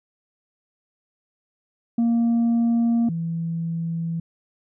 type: tone pair in turn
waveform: sine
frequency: 233.1 / 165.97 Hz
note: A#3 / E3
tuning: 0 / +12 cents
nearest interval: tritone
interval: 588 cents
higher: first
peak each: -14 / -23 dBFS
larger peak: first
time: 1.98-3.09 / 3.09-4.2 s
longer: neither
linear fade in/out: 5 ms
effects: tanh soft clip ceiling -16 dBFS